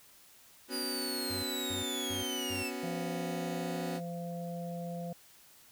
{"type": "chord", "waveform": "sawtooth", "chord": "B suspended second", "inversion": "none", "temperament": "just", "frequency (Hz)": [246.9, 277.8, 370.4], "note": ["B3", "C#4", "F#4"], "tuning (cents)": [0, 4, 2], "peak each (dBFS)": -37, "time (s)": [0.68, 4.01], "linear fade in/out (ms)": 50}
{"type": "linear sweep", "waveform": "sawtooth", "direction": "down", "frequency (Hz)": [4869, 2590], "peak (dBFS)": -33, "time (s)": [0.7, 2.72], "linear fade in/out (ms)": 50}
{"type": "tone bursts", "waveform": "40% pulse", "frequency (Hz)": 95.2, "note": "F#2", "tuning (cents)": 50, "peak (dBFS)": -40, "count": 4, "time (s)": [1.3, 2.63], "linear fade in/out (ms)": 5, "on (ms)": 130, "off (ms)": 270}
{"type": "harmonic tone", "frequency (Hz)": 171.9, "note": "F3", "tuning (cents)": -27, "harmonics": [1, 3, 4], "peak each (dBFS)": [-38, -43, -44], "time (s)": [2.83, 5.13], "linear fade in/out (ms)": 5}
{"effects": ["white hiss -59 dBFS RMS until 5.71 s"]}